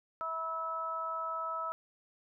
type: harmonic tone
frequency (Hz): 325.2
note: E4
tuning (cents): -23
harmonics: 2 / 3 / 4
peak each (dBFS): -42 / -42 / -35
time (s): 0.21-1.72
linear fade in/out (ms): 0
effects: none